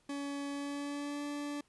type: tone with pitch glide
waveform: 40% pulse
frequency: 282.5 to 290.1 Hz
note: C#4 to D4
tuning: +33 to -21 cents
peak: -36 dBFS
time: 0.09-1.61 s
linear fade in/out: 5 ms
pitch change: +46 cents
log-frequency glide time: 0.5-1.24 s
effects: pink hiss -71 dBFS RMS until 1.68 s + resampled to 24000 Hz